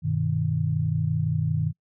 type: chord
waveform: sine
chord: G augmented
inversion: none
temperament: equal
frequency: 98 / 123.47 / 155.56 Hz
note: G2 / B2 / D#3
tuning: 0 / 0 / 0 cents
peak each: -28 / -28 / -24 dBFS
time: 0.02-1.73 s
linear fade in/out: 50 ms
effects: noise-tail reverb RT60 0.1 s tail -25 dB re dry